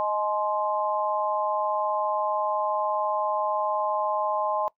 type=chord; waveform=sine; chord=Ab major; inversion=second; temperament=equal with one note detuned; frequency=622.3 / 848.1 / 1046.5 Hz; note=Eb5 / Ab5 / C6; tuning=0 / +36 / 0 cents; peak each=-28 dBFS; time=0-4.68 s; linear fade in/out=0 ms; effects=noise-tail reverb RT60 0.1 s tail -20 dB re dry